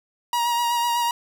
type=tone with vibrato; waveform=45% pulse; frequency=950 Hz; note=A#5; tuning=33 cents sharp; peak=-20 dBFS; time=0.33-1.11 s; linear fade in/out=2 ms; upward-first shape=sine; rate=8 Hz; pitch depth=23 cents each way; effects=9-bit